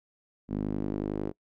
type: tone with band-pass filter sweep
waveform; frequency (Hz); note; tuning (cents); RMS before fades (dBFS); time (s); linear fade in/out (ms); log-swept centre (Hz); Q
sawtooth; 51; G#1; -31; -32; 0.48-1.33; 50; 240 to 360; 2.2
effects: noise-tail reverb RT60 0.1 s tail -24 dB re dry